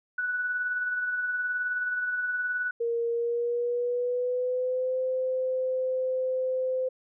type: tone with tremolo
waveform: sine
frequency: 1480 Hz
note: F#6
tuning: in tune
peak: -25 dBFS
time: 0.18-2.71 s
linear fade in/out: 5 ms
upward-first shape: sine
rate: 19 Hz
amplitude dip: 35%
type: tone with pitch glide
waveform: sine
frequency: 467.2 to 515.4 Hz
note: A#4 to C5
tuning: +4 to -26 cents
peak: -25 dBFS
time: 2.8-6.89 s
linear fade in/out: 10 ms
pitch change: +170 cents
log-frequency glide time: 3.1-4.99 s
effects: none